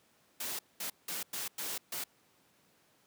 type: noise bursts at uneven times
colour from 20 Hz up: white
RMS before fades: -38 dBFS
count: 6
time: 0.4-0.59 / 0.8-0.9 / 1.08-1.23 / 1.33-1.48 / 1.58-1.78 / 1.92-2.04 s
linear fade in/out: 5 ms
effects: pink hiss -68 dBFS RMS until 3.06 s + high-pass 150 Hz 12 dB/octave